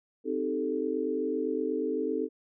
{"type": "chord", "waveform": "sine", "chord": "A half-diminished seventh", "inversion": "first", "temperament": "equal", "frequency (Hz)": [261.6, 311.1, 392, 440], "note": ["C4", "Eb4", "G4", "A4"], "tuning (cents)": [0, 0, 0, 0], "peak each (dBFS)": [-34, -33, -35, -31], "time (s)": [0.24, 2.29], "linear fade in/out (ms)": 50, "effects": []}